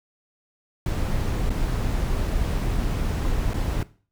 brown noise with dropouts, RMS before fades -24 dBFS, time 0.86-3.83 s, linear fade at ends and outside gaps 2 ms, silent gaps 1.495-1.503 / 3.535-3.541 s, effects noise-tail reverb RT60 0.4 s tail -18 dB re dry

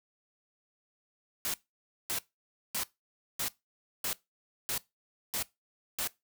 white noise bursts, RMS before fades -33 dBFS, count 8, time 1.45-6.074 s, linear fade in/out 0 ms, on 88 ms, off 560 ms, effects noise-tail reverb RT60 0.2 s tail -20 dB re dry

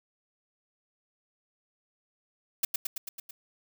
blue noise with echo, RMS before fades -25 dBFS, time 2.63-2.65 s, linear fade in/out 5 ms, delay 110 ms, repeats 6, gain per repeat -3 dB, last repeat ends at 3.31 s, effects none

